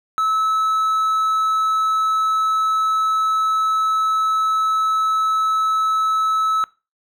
triangle tone, 1300 Hz, E6, 24 cents flat, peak -14 dBFS, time 0.18-6.64 s, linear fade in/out 0 ms, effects noise-tail reverb RT60 0.3 s tail -22 dB re dry

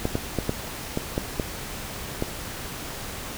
clicks, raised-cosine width 2 ms, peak -10 dBFS, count 8, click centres 0.054 / 0.154 / 0.387 / 0.494 / 0.974 / 1.179 / 1.398 / 2.224 s, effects pink hiss -35 dBFS RMS until 3.37 s

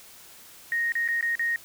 sine tone with dropouts, 1864.7 Hz, A#6, in tune, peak -23 dBFS, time 0.72-1.56 s, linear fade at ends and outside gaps 1 ms, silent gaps 0.921-0.953 / 1.078-1.086 / 1.21-1.226 / 1.354-1.394 s, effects white hiss -49 dBFS RMS until 1.64 s

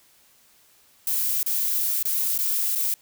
violet noise with dropouts, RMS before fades -24 dBFS, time 1.07-2.94 s, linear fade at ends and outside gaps 1 ms, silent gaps 1.43-1.463 / 2.027-2.053 / 2.378-2.388 / 2.751-2.757 s, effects white hiss -58 dBFS RMS until 3.01 s

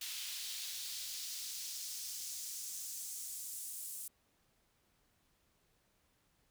pink noise with high-pass filter sweep, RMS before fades -44 dBFS, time 0.01-4.08 s, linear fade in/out 5 ms, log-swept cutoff 3300 to 9100 Hz, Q 1.5, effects pink hiss -75 dBFS RMS until 6.5 s

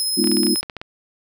25% pulse tone with tremolo, 5130 Hz, E8, 48 cents flat, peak -14 dBFS, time 0-0.61 s, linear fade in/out 0 ms, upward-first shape triangle, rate 16 Hz, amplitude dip 25%
sine chord, F half-diminished seventh, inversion first, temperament equal, 207.7 / 246.9 / 311.1 / 349.2 Hz, Ab3 / Cb4 / Eb4 / F4, 0 / 0 / 0 / 0 cents, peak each -22 dBFS, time 0.17-0.55 s, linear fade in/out 10 ms
clicks, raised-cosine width 0.3 ms, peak -15 dBFS, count 11, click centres 0.242 / 0.273 / 0.316 / 0.369 / 0.433 / 0.468 / 0.559 / 0.63 / 0.698 / 0.767 / 0.815 s
effects none

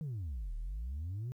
sine exponential two-way sweep, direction down then up, 164.81 to 36.71 to 130.8 Hz, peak -34 dBFS, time 0.01-1.32 s, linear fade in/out 0 ms, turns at 0.55 s, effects tanh soft clip ceiling -35 dBFS + 12-bit

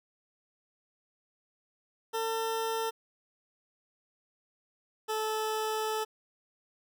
20% pulse tone pair in turn, 450 / 435.2 Hz, A4 / A4, +39 / -19 cents, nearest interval minor second, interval 58 cents, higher first, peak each -25 dBFS, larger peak neither, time 2.13-2.91 / 5.08-6.05 s, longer second, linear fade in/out 20 ms, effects none

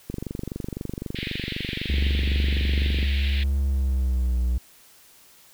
click train, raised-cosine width 3 ms, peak -17 dBFS, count 71, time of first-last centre 0.1-3.029 s, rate 23.9 Hz
white band-pass noise, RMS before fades -34 dBFS, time 1.15-3.44 s, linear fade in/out 10 ms, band 1800 to 3900 Hz, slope 48 dB/octave
triangle tone with pitch glide, 69 to 61.12 Hz, C#2 to B1, -7 to -17 cents, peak -18 dBFS, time 1.89-4.58 s, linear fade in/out 5 ms, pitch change -210 cents, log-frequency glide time 3.6-4.38 s
effects white hiss -53 dBFS RMS until 5.53 s

